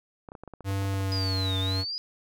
clicks, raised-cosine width 1 ms, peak -28 dBFS, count 12, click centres 0.288 / 0.319 / 0.352 / 0.436 / 0.477 / 0.537 / 0.607 / 0.708 / 0.821 / 0.852 / 0.94 / 1.007 s
square tone with pitch glide, 97.8 to 95.02 Hz, G2 to F#2, -4 to +47 cents, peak -27 dBFS, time 0.64-1.85 s, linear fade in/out 50 ms, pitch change -49 cents, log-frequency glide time 0.88-1.28 s
sine linear two-way sweep, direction down then up, 4994 to 3520 to 4994 Hz, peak -30 dBFS, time 1.12-1.98 s, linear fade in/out 0 ms, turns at 1.59 s
effects none

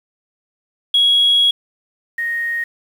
sine tone pair in turn, 3322 / 1864.4 Hz, G#7 / A#6, 0 / 0 cents, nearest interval minor seventh, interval 1000 cents, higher first, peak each -9 / -18 dBFS, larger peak first, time 0.94-1.51 / 2.18-2.64 s, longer first, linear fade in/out 5 ms, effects tanh soft clip ceiling -6 dBFS + 7-bit

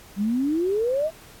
sine exponential sweep, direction up, 192.2 to 659.3 Hz, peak -20 dBFS, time 0.16-1.11 s, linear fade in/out 50 ms, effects pink hiss -48 dBFS RMS until 1.4 s + AAC 64 kbps

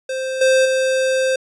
square tone with level steps, 523.3 Hz, C5, in tune, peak -22 / -12 / -16 dBFS, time 0.09-1.36 s, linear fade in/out 5 ms, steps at 0.41 / 0.65 s, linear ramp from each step 5 ms, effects resampled to 22050 Hz

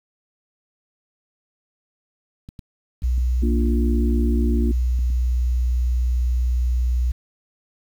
clicks, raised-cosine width 5 ms, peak -25 dBFS, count 6, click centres 2.489 / 2.592 / 3.022 / 3.18 / 4.99 / 5.102 s
sine tone with pitch glide, 61.74 to 61.28 Hz, B1 to B1, 0 to -13 cents, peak -17 dBFS, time 3.03-7.12 s, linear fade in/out 10 ms, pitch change -13 cents, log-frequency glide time 3.75-5.31 s
sine chord, Bb major, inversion none, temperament equal with one note detuned, 233.1 / 293.7 / 350.2 Hz, Bb3 / D4 / F4, 0 / 0 / +5 cents, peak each -23 / -28 / -28 dBFS, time 3.42-4.72 s, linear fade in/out 10 ms
effects 8-bit

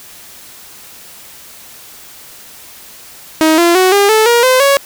sawtooth tone with pitch steps, 316.1 / 342.7 / 371.6 / 402.9 / 436.8 / 473.6 / 513.5 / 556.8 Hz, D#4 / F4 / F#4 / G4 / A4 / A#4 / C5 / C#5, +27 / -33 / +7 / +48 / -13 / +27 / -33 / +8 cents, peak -3 dBFS, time 3.41-4.77 s, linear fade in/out 0 ms, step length 170 ms, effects white hiss -36 dBFS RMS until 4.85 s

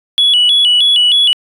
sine tone with vibrato, 3156 Hz, G7, 11 cents sharp, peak -5 dBFS, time 0.18-1.33 s, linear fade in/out 0 ms, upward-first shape square, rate 3.2 Hz, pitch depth 120 cents each way, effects tanh soft clip ceiling -4 dBFS

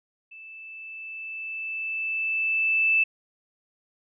sine tone with level ramp, 2637 Hz, E7, in tune, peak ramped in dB -42 to -17 dBFS, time 0.31-3.04 s, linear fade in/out 10 ms, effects none

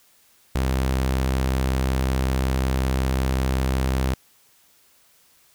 sawtooth tone, 65.41 Hz, C2, in tune, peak -16 dBFS, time 0.55-4.14 s, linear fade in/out 5 ms, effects white hiss -58 dBFS RMS until 5.54 s

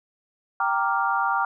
sine chord, G minor seventh, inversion none, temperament equal, 784 / 932.3 / 1174.7 / 1396.9 Hz, G5 / Bb5 / D6 / F6, 0 / 0 / 0 / 0 cents, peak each -26 dBFS, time 0.6-1.45 s, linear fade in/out 2 ms, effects none

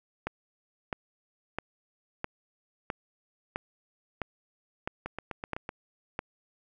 two click trains, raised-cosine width 0.5 ms, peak -20 / -16 dBFS, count 6 / 10, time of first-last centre 5.06-5.691 / 0.27-6.191 s, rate 7.92 / 1.52 Hz, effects none

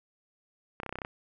clicks, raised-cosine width 0.5 ms, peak -21 dBFS, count 9, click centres 0.801 / 0.833 / 0.863 / 0.893 / 0.926 / 0.956 / 0.987 / 1.018 / 1.049 s, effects none

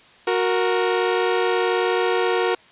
sawtooth tone pair together, 367.5 / 466.2 Hz, F#4 / A#4, -12 / 0 cents, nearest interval major third, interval 412 cents, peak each -17 dBFS, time 0.27-2.55 s, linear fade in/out 5 ms, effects white hiss -50 dBFS RMS until 2.71 s + resampled to 8000 Hz

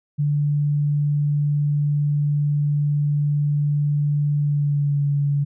sine tone with pitch glide, 146.3 to 143.04 Hz, D3 to D3, -6 to -45 cents, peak -17 dBFS, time 0.18-5.45 s, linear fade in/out 20 ms, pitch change -39 cents, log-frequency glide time 4.39-5.01 s, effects none

